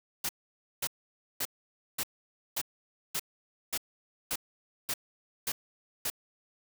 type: noise bursts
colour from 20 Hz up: white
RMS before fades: -32 dBFS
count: 11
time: 0.24-6.101 s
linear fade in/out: 5 ms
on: 51 ms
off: 530 ms
effects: none